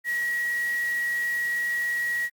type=tone in noise; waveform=sine; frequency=1911 Hz; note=A#6; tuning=43 cents sharp; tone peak=-24 dBFS; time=0.04-2.3 s; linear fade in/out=50 ms; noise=white; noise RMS=-42 dBFS; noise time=0.04-2.3 s; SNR=+15 dB; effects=Opus 48 kbps